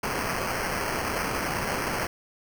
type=noise with sample-and-hold; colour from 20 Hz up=violet; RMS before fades=-29 dBFS; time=0.03-2.07 s; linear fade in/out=5 ms; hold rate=3675 Hz; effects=none